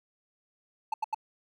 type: tone bursts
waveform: triangle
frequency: 873 Hz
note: A5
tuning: 14 cents flat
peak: -24 dBFS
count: 3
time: 0.92-1.146 s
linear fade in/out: 5 ms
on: 20 ms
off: 83 ms
effects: none